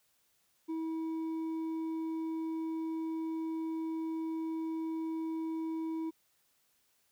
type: tone with hard clipping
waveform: sine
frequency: 322.9 Hz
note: E4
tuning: 36 cents flat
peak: -35 dBFS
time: 0.68-6.11 s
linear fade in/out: 20 ms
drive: 4 dB
effects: white hiss -73 dBFS RMS until 7.11 s